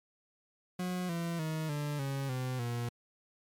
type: tone with pitch steps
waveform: 40% pulse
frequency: 181.1 / 168.97 / 157.66 / 147.1 / 137.25 / 128.06 / 119.48 Hz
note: F#3 / E3 / D#3 / D3 / C#3 / C3 / A#2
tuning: -37 / +43 / +23 / +3 / -17 / -37 / +43 cents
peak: -32 dBFS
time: 0.79-2.89 s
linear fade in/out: 5 ms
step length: 300 ms
effects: MP3 96 kbps